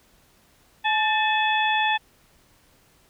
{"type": "harmonic tone with a mistuned harmonic", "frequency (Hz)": 858, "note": "A5", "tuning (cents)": -44, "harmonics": [1, 2, 3, 4], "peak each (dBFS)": [-22, -25, -27, -28], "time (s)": [0.84, 1.98], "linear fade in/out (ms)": 20, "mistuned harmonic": 2, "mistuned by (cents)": 61, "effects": ["pink hiss -59 dBFS RMS until 3.09 s"]}